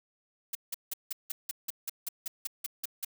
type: noise bursts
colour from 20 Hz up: blue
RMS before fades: -34 dBFS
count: 14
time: 0.53-3.048 s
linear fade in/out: 5 ms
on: 22 ms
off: 170 ms
effects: none